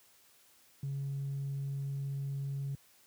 triangle tone with tanh clipping, 138.59 Hz, C#3, in tune, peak -34 dBFS, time 0.83-2.75 s, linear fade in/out 2 ms, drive 5 dB, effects white hiss -64 dBFS RMS until 3.06 s + high-pass 60 Hz 12 dB/octave

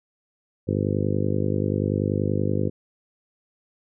harmonic tone, 50.4 Hz, G1, 49 cents sharp, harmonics 2 / 3 / 4 / 5 / 6 / 7 / 8 / 9 / 10, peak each -26 / -28 / -29 / -30 / -31 / -31 / -32 / -33 / -33 dBFS, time 0.67-2.7 s, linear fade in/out 20 ms, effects none

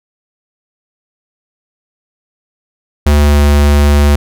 square tone with pitch glide, 73.42 to 72.53 Hz, D2 to D2, 0 to -21 cents, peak -6 dBFS, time 3.06-4.16 s, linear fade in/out 5 ms, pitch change -21 cents, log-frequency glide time 3.17-3.43 s, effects none

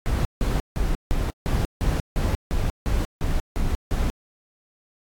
brown noise bursts, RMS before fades -22 dBFS, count 12, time 0.06-4.1 s, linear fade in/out 0 ms, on 190 ms, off 160 ms, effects AAC 64 kbps

